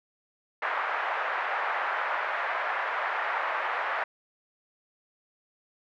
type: band-pass noise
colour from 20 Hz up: white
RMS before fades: -30 dBFS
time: 0.62-4.04 s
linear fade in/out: 5 ms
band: 620 to 1800 Hz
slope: 24 dB/octave
effects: none